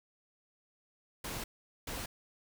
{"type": "noise bursts at uneven times", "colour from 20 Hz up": "pink", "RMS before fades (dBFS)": -40, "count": 2, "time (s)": [[1.24, 1.44], [1.87, 2.06]], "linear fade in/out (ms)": 5, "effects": []}